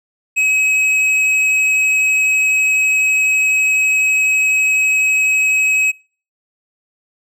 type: tone with hard clipping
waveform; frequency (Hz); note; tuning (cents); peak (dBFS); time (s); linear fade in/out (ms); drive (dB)
triangle; 2552; D#7; +43; -13; 0.36-5.92; 20; 10
effects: noise-tail reverb RT60 0.4 s tail -25 dB re dry